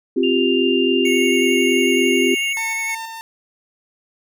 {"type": "chord", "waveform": "sine", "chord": "C suspended fourth", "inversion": "none", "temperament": "just", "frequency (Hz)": [261.6, 348.8, 392.4], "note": ["C4", "F4", "G4"], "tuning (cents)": [0, -2, 2], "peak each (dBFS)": -19, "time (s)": [0.16, 2.35], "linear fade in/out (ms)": 10}
{"type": "tone", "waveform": "sine", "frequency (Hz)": 2794, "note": "F7", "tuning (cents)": 0, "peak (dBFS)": -21, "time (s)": [0.23, 2.53], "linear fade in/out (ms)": 5}
{"type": "tone with vibrato", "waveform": "square", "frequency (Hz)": 2200, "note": "C#7", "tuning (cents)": -14, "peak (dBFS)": -22, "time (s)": [1.05, 2.95], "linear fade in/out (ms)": 5, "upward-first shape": "sine", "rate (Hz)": 11, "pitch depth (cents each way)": 16}
{"type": "tone with tremolo", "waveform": "sawtooth", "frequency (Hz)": 903, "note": "A5", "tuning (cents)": 45, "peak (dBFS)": -23, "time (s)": [2.57, 3.21], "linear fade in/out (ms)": 0, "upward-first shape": "square", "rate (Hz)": 3.1, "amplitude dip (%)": 35}
{"effects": []}